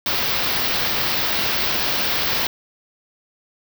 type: band-stop noise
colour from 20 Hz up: white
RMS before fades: -21 dBFS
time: 0.06-2.47 s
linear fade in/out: 2 ms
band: 5400 to 16000 Hz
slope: 48 dB/octave
effects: none